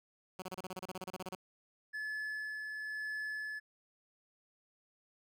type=tone bursts; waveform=10% pulse; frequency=185.4 Hz; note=F#3; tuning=4 cents sharp; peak=-32 dBFS; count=16; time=0.39-1.351 s; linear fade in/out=2 ms; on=31 ms; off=31 ms
type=tone with tremolo; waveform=triangle; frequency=1721 Hz; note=A6; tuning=39 cents flat; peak=-35 dBFS; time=1.93-3.6 s; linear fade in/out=20 ms; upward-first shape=sine; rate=1 Hz; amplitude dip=30%
effects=none

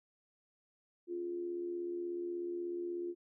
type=tone with amplitude modulation; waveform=sine; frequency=349.2 Hz; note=F4; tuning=in tune; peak=-34 dBFS; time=1.07-3.15 s; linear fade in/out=50 ms; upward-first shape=sine; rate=76.5 Hz; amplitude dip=50%; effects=none

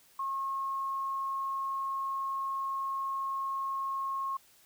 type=tone; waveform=sine; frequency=1083 Hz; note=C#6; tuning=41 cents flat; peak=-31 dBFS; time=0.19-4.37 s; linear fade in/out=5 ms; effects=white hiss -62 dBFS RMS until 4.65 s

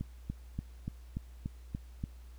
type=click train; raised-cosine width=5 ms; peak=-23 dBFS; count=8; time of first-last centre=0.01-2.039 s; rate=3.45 Hz; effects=added 60 Hz sine -48 dBFS peak until 2.38 s + pink hiss -65 dBFS RMS until 2.38 s

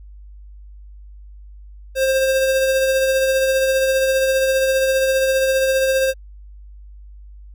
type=tone with tremolo; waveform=square; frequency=530 Hz; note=C5; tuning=22 cents sharp; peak=-14 dBFS; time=1.95-6.14 s; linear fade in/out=50 ms; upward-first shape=triangle; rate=15 Hz; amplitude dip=35%; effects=added 50 Hz sine -37 dBFS peak until 7.54 s

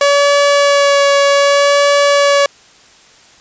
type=tone with vibrato; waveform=sawtooth; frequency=567 Hz; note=C#5; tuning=39 cents sharp; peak=-4 dBFS; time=0.01-2.46 s; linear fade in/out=2 ms; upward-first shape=sine; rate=0.65 Hz; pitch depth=12 cents each way; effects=white hiss -44 dBFS RMS until 3.4 s + resampled to 16000 Hz

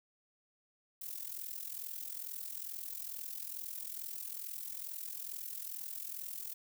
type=noise with amplitude modulation; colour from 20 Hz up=violet; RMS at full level=-40 dBFS; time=1.01-6.54 s; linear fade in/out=10 ms; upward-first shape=sine; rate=42.3 Hz; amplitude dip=75%; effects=none

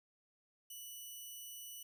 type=tone; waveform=5% pulse; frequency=2960 Hz; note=F#7; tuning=in tune; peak=-39 dBFS; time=0.7-1.83 s; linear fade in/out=5 ms; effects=none

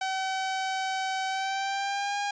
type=tone with pitch glide; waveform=sawtooth; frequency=762 to 812 Hz; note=G5 to G#5; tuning=-49 to -39 cents; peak=-24 dBFS; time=0.01-2.31 s; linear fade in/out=5 ms; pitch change=+110 cents; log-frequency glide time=1.27-2.18 s; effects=resampled to 16000 Hz

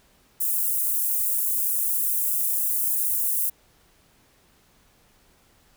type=high-pass noise; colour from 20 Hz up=white; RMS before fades=-24 dBFS; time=0.4-3.5 s; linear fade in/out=10 ms; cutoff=9600 Hz; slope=24 dB/octave; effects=pink hiss -60 dBFS RMS until 5.76 s

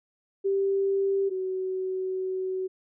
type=tone pair in turn; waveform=sine; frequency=392 / 375.1 Hz; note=G4 / F#4; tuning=0 / +24 cents; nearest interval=minor second; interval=76 cents; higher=first; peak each=-22 / -27 dBFS; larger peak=first; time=0.44-1.3 / 1.3-2.68 s; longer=second; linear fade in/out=20 ms; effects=none

